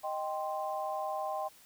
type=chord; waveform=sine; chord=C minor; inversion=first; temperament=equal; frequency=622.3 / 784 / 1046.5 Hz; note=Eb5 / G5 / C6; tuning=0 / 0 / 0 cents; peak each=-37 / -36 / -39 dBFS; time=0.03-1.49 s; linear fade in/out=20 ms; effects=white hiss -59 dBFS RMS until 1.65 s